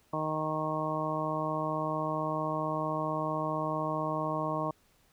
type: harmonic tone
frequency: 155.56 Hz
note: D#3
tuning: in tune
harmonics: 1 / 2 / 3 / 4 / 5 / 6 / 7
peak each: -37 / -37 / -41 / -35 / -41 / -38 / -35 dBFS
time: 0.13-4.71 s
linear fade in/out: 5 ms
effects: pink hiss -67 dBFS RMS until 5.12 s